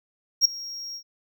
triangle tone with ADSR envelope, 5590 Hz, F8, 1 cent sharp, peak -10 dBFS, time 0.41-1.03 s, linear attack 42 ms, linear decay 5 ms, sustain -22 dB, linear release 76 ms, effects none

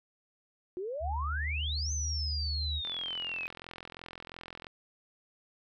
sine exponential two-way sweep, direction up then down, 349.2 to 6272 to 2496 Hz, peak -34 dBFS, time 0.77-3.47 s, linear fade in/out 0 ms, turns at 1.92 s
sine tone with pitch glide, 73.3 to 75.8 Hz, D2 to D#2, -3 to -45 cents, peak -32 dBFS, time 1-2.82 s, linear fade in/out 50 ms, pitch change +58 cents, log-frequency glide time 1.11-1.72 s
click train, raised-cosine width 0.3 ms, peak -27 dBFS, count 79, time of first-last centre 2.85-4.668 s, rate 42.9 Hz
effects none

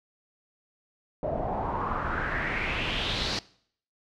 pink noise with low-pass filter sweep, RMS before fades -30 dBFS, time 1.23-3.39 s, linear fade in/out 2 ms, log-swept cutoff 600 to 4700 Hz, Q 4.2, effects noise-tail reverb RT60 0.6 s tail -21 dB re dry

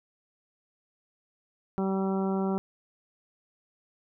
harmonic tone, 192.4 Hz, G3, 32 cents flat, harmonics 1 / 2 / 3 / 4 / 5 / 6 / 7, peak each -27 / -31 / -39 / -37 / -41 / -45 / -43 dBFS, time 1.78-2.58 s, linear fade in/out 0 ms, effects none

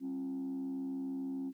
sine tone with frequency modulation, 267.9 Hz, C4, 41 cents sharp, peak -34 dBFS, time 0-1.53 s, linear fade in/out 50 ms, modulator 73.2 Hz, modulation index 0.43, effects tanh soft clip ceiling -33 dBFS + 12-bit

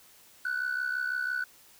sine tone with amplitude modulation, 1488 Hz, F#6, 9 cents sharp, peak -23 dBFS, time 0.45-1.44 s, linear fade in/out 5 ms, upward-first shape sine, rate 66 Hz, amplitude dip 80%, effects tanh soft clip ceiling -25 dBFS + white hiss -57 dBFS RMS until 1.79 s

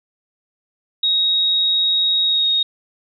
sine tone with pitch glide, 3778 to 3737 Hz, A#7 to A#7, +22 to +4 cents, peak -14 dBFS, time 1.03-2.63 s, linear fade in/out 5 ms, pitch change -18 cents, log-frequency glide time 2.24-2.49 s, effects none

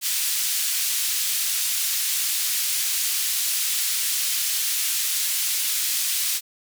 white band-pass noise, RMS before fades -24 dBFS, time 0.01-6.41 s, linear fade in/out 50 ms, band 2600 to 15000 Hz, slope 12 dB/octave, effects none

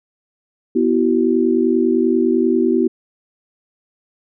sine chord, B suspended fourth, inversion none, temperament equal with one note detuned, 246.9 / 329.6 / 379.7 Hz, B3 / E4 / F#4, 0 / 0 / +45 cents, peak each -17 dBFS, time 0.75-2.88 s, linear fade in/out 10 ms, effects none

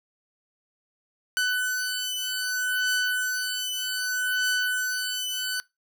sawtooth beating tone pair, 1500 / 1500.64 Hz, F#6 / F#6, +23 / +24 cents, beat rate 0.64 Hz, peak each -24 dBFS, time 1.37-5.6 s, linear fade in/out 0 ms, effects noise-tail reverb RT60 0.2 s tail -22 dB re dry

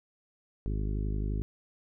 harmonic tone, 51.6 Hz, G#1, 10 cents flat, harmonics 1 / 2 / 3 / 4 / 5 / 6 / 7 / 8, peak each -30 / -36 / -40 / -42 / -44 / -46 / -47 / -48 dBFS, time 0.66-1.42 s, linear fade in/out 0 ms, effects none

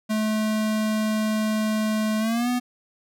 square tone with pitch glide, 216 to 246.7 Hz, A3 to B3, -32 to -2 cents, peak -22 dBFS, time 0.09-2.6 s, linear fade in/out 20 ms, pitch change +230 cents, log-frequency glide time 2.19-2.49 s, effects none

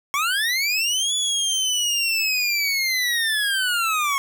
25% pulse linear two-way sweep, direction up then down, 1086 to 3448 to 1086 Hz, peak -16 dBFS, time 0.14-4.18 s, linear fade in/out 0 ms, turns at 1.14 s, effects none

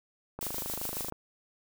click train, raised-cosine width 1 ms, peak -24 dBFS, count 20, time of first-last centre 0.39-1.124 s, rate 25.9 Hz
blue noise with tremolo, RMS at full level -35 dBFS, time 0.41-1.1 s, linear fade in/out 2 ms, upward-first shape sine, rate 7.3 Hz, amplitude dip 40%
effects none

